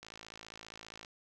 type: click train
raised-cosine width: 0.2 ms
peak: -30 dBFS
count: 57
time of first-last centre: 0.03-1.048 s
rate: 55 Hz
effects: none